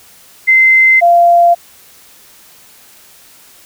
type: tone pair in turn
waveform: sine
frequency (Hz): 2070 / 690.8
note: C7 / F5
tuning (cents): -19 / -19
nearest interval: octave + perfect fifth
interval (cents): 1900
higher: first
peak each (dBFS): -4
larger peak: neither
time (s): 0.47-1.01 / 1.01-1.55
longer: neither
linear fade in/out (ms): 20
effects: white hiss -42 dBFS RMS until 3.65 s

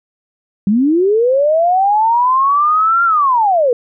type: linear two-way sweep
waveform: sine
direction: up then down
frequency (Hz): 189.4 to 1396.9 to 460.7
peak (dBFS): -9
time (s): 0.67-3.73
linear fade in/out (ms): 2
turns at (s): 3.04
effects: none

